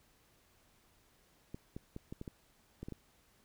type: clicks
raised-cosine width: 3 ms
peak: -30 dBFS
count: 9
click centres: 1.545 / 1.765 / 1.964 / 2.125 / 2.214 / 2.278 / 2.83 / 2.885 / 2.923 s
effects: pink hiss -69 dBFS RMS until 3.44 s